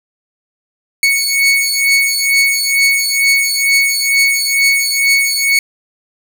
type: beating tone pair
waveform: sawtooth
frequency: 2217 / 2219.2 Hz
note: C#7 / C#7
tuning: 0 / +1 cents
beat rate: 2.2 Hz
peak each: -10 dBFS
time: 1.03-5.59 s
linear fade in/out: 2 ms
effects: none